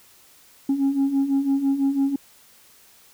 sine beating tone pair, 270.5 / 276.5 Hz, C#4 / C#4, -42 / -4 cents, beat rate 6 Hz, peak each -23 / -18 dBFS, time 0.69-2.16 s, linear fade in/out 5 ms, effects tanh soft clip ceiling -15 dBFS + white hiss -53 dBFS RMS until 3.13 s

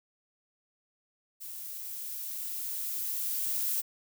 violet noise with level ramp, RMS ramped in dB -42 to -30 dBFS, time 1.4-3.82 s, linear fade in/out 20 ms, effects none

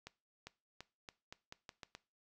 accelerating click train, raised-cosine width 0.2 ms, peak -30 dBFS, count 9, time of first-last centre 0.07-1.95 s, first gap 400 ms, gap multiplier 0.84, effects noise-tail reverb RT60 0.3 s tail -19 dB re dry

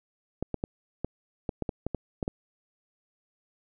clicks, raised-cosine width 2 ms, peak -16 dBFS, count 11, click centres 0.426 / 0.543 / 0.639 / 1.046 / 1.492 / 1.623 / 1.692 / 1.866 / 1.947 / 2.228 / 2.279 s, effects none

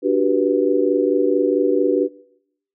sine chord, G major seventh, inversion second, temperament just, 294 / 367.5 / 392 / 490 Hz, D4 / F#4 / G4 / B4, +2 / -12 / 0 / -14 cents, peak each -20 dBFS, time 0.02-2.09 s, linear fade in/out 50 ms, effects noise-tail reverb RT60 0.8 s tail -22 dB re dry

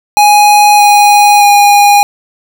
square tone with pitch steps, 830.6 / 823.9 / 817.3 Hz, G#5 / G#5 / G#5, 0 / -14 / -28 cents, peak -3 dBFS, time 0.17-2.03 s, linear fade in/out 0 ms, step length 620 ms, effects none

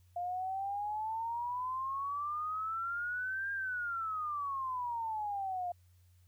sine exponential two-way sweep, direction up then down, 698.5 to 1613 to 698.5 Hz, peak -34 dBFS, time 0.16-5.72 s, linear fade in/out 5 ms, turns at 3.52 s, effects added 89 Hz sine -61 dBFS peak until 6.27 s + white hiss -75 dBFS RMS until 6.27 s

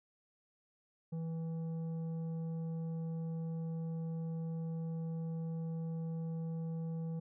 sine tone with tanh clipping, 163.5 Hz, E3, 14 cents flat, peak -38 dBFS, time 1.12-7.2 s, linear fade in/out 10 ms, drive 8 dB, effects none

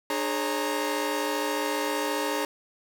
sawtooth tone cluster, 298.9 / 418.7 / 543 / 930 Hz, D4 / G#4 / C#5 / A#5, +31 / +14 / -36 / -4 cents, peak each -28 dBFS, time 0.1-2.45 s, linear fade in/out 2 ms, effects none

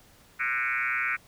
sine tone with frequency modulation, 1864.7 Hz, A#6, in tune, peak -25 dBFS, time 0.39-1.17 s, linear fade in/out 20 ms, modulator 128 Hz, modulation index 4.3, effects pink hiss -57 dBFS RMS until 1.27 s

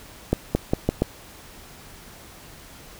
accelerating click train, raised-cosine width 2 ms, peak -5 dBFS, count 5, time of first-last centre 0.33-1.02 s, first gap 220 ms, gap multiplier 0.84, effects pink hiss -45 dBFS RMS until 2.99 s

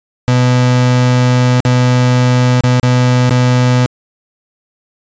35% pulse tone with dropouts, 124.9 Hz, B2, 20 cents sharp, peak -6 dBFS, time 0.28-3.86 s, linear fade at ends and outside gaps 0 ms, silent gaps 1.603-1.651 / 2.608-2.637 / 2.798-2.83 / 3.295-3.308 s, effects resampled to 16000 Hz

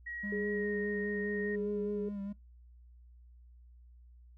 sine tone with pitch glide, 1903 to 1860.6 Hz, A#6 to A#6, +35 to -4 cents, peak -39 dBFS, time 0.06-1.56 s, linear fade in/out 10 ms, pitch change -39 cents, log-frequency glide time 0.53-0.68 s
triangle tone with vibrato, 201.1 Hz, G3, 44 cents sharp, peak -35 dBFS, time 0.23-2.33 s, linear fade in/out 10 ms, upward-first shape sine, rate 4.9 Hz, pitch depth 35 cents each way
sine tone with tremolo, 415.3 Hz, G#4, in tune, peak -33 dBFS, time 0.32-2.09 s, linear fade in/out 5 ms, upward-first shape sine, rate 0.9 Hz, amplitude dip 25%
effects noise-tail reverb RT60 0.2 s tail -22 dB re dry + added 60 Hz sine -54 dBFS peak until 4.37 s

